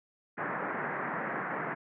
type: band-pass noise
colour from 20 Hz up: white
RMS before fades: -35 dBFS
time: 0.37-1.75 s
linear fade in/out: 20 ms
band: 130 to 1900 Hz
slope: 48 dB/octave
effects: none